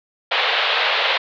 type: band-pass noise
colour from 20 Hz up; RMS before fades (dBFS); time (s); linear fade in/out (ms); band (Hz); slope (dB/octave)
white; -19; 0.31-1.18; 10; 460 to 3900; 48
effects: none